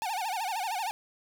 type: tone with vibrato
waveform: 45% pulse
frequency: 814 Hz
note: G#5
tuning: 35 cents flat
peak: -30 dBFS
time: 0.02-0.91 s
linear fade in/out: 0 ms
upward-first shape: sine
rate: 13 Hz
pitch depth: 210 cents each way
effects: none